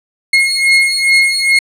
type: beating tone pair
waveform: 35% pulse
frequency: 2155 / 2157.4 Hz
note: C#7 / C#7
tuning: -49 / -48 cents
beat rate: 2.4 Hz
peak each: -10 dBFS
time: 0.33-1.59 s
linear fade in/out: 5 ms
effects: low-pass 10000 Hz 12 dB/octave